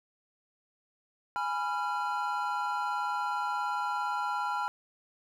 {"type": "chord", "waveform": "triangle", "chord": "F diminished", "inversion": "first", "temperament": "equal with one note detuned", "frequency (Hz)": [830.6, 987.8, 1378.5], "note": ["Ab5", "Cb6", "F6"], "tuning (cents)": [0, 0, -23], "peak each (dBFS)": -32, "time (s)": [1.36, 4.68], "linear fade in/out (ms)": 0, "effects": []}